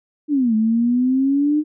sine exponential two-way sweep, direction down then up, 307.2 to 215.6 to 307.2 Hz, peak -14 dBFS, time 0.28-1.64 s, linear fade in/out 50 ms, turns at 0.55 s, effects none

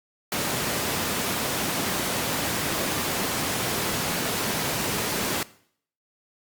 pink high-pass noise, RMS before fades -27 dBFS, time 0.32-5.43 s, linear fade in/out 2 ms, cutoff 130 Hz, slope 12 dB/octave, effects noise-tail reverb RT60 0.6 s tail -19 dB re dry + Opus 48 kbps

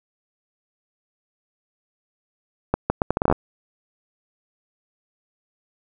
accelerating click train, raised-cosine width 1 ms, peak -4 dBFS, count 11, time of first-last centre 2.74-3.325 s, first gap 160 ms, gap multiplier 0.74, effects none

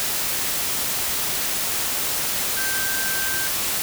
sine tone in noise, 1563 Hz, G6, 6 cents flat, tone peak -27 dBFS, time 2.57-3.47 s, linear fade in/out 0 ms, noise white, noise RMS -24 dBFS, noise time 0-3.82 s, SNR -6 dB, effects none

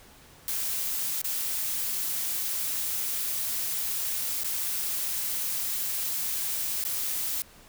blue noise with dropouts, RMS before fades -30 dBFS, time 0.48-7.42 s, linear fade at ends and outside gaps 0 ms, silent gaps 1.216-1.244 / 4.434-4.445 / 6.84-6.851 s, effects pink hiss -53 dBFS RMS until 7.68 s

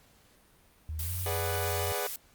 sine tone with pitch glide, 78.3 to 89.94 Hz, D#2 to F#2, +11 to -49 cents, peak -33 dBFS, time 0.89-1.92 s, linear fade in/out 0 ms, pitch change +240 cents, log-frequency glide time 0.99-1.1 s
blue noise, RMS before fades -37 dBFS, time 0.99-2.16 s, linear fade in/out 2 ms
sawtooth chord, G# half-diminished seventh, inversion none, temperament equal, 415.3 / 493.9 / 587.3 / 740 Hz, G#4 / B4 / D5 / F#5, 0 / 0 / 0 / 0 cents, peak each -32 / -33 / -34 / -34 dBFS, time 1.26-2.07 s, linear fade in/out 2 ms
effects pink hiss -62 dBFS RMS until 2.34 s + Opus 48 kbps

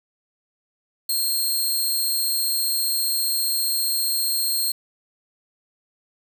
15% pulse tone, 4225 Hz, C8, 16 cents sharp, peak -14 dBFS, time 1.09-4.72 s, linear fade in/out 5 ms, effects 7-bit

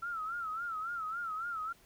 sine tone with vibrato, 1336 Hz, E6, 23 cents sharp, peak -35 dBFS, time 0.02-1.73 s, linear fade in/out 10 ms, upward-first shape sine, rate 3.6 Hz, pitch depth 110 cents each way, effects pink hiss -63 dBFS RMS until 1.85 s

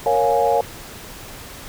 sine chord, Bb minor seventh, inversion none, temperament equal with one note detuned, 466.2 / 554.4 / 707 / 830.6 Hz, Bb4 / Db5 / F5 / Ab5, 0 / 0 / +21 / 0 cents, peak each -20 dBFS, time 0.06-0.61 s, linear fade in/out 2 ms, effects pink hiss -37 dBFS RMS until 1.68 s

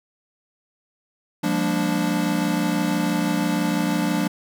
square chord, G minor seventh, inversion third, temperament equal with one note detuned, 174.61 / 200.7 / 233.1 / 293.7 Hz, F3 / G3 / Bb3 / D4, 0 / +41 / 0 / 0 cents, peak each -26 / -27 / -28 / -25 dBFS, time 1.43-4.28 s, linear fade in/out 10 ms, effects none

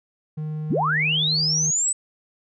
triangle tone with pitch glide, 153.9 to 155.69 Hz, D#3 to D#3, -19 to +1 cents, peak -24 dBFS, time 0.37-1.71 s, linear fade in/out 10 ms, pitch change +20 cents, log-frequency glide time 0.86-1.18 s
sine linear sweep, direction up, 108.8 to 8080 Hz, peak -19 dBFS, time 0.7-1.93 s, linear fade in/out 10 ms
effects none

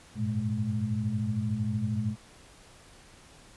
sine tone cluster, 95.8 / 104.6 / 117.6 / 212 Hz, G2 / G#2 / A#2 / G#3, -39 / +13 / +16 / +36 cents, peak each -39 / -33 / -31 / -31 dBFS, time 0.15-2.16 s, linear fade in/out 50 ms, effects pink hiss -54 dBFS RMS until 3.56 s + resampled to 24000 Hz

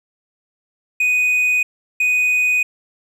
triangle tone pair in turn, 2489 / 2489 Hz, D#7 / D#7, 0 / 0 cents, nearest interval unison, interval 0 cents, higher neither, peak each -12 dBFS, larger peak neither, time 1-1.63 / 2-2.63 s, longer neither, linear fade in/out 5 ms, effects none

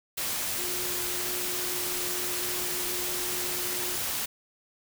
sine tone in noise, 359 Hz, F4, 48 cents sharp, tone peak -39 dBFS, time 0.58-3.96 s, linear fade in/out 10 ms, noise white, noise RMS -31 dBFS, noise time 0.17-4.26 s, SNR -11 dB, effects none

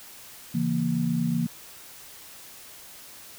sine chord, A# diminished, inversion first, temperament just, 139.85 / 167.82 / 233.1 Hz, C#3 / E3 / A#3, +16 / +31 / 0 cents, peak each -31 / -26 / -26 dBFS, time 0.54-1.47 s, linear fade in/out 10 ms, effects white hiss -46 dBFS RMS until 3.38 s

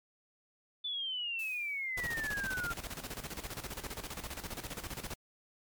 sine exponential sweep, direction down, 3520 to 1373 Hz, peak -34 dBFS, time 0.84-2.73 s, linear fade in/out 10 ms
blue noise with exponential decay, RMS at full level -49 dBFS, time 1.39-2.31 s, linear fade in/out 2 ms, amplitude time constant 200 ms
pink noise with tremolo, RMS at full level -40 dBFS, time 1.97-5.14 s, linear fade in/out 5 ms, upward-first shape square, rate 15 Hz, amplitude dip 70%
effects MP3 96 kbps

